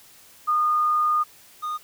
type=tone pair in turn; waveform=sine / triangle; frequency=1223 / 1227.6 Hz; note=D#6 / D#6; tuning=-30 / -24 cents; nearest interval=unison; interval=6 cents; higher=second; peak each=-18 / -24 dBFS; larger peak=first; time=0.47-1.24 / 1.62-1.78 s; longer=first; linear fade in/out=20 ms; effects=white hiss -51 dBFS RMS until 1.83 s